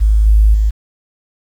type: tone with level steps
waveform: sine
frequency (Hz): 52.9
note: G#1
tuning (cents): +33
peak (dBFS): -7 / -5 / -9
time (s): 0-0.71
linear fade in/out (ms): 20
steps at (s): 0.26 / 0.54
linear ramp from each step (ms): 5
effects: 7-bit